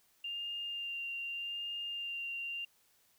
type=tone with vibrato; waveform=sine; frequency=2794 Hz; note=F7; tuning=in tune; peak=-37 dBFS; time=0.24-2.65 s; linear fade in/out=5 ms; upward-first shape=sine; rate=0.83 Hz; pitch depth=15 cents each way; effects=white hiss -70 dBFS RMS until 3.18 s